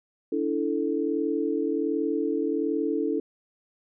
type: chord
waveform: sine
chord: D suspended second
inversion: none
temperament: equal with one note detuned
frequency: 288.3 / 329.6 / 440 Hz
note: D4 / E4 / A4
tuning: -32 / 0 / 0 cents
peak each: -28 dBFS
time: 0.32-3.2 s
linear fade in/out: 5 ms
effects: none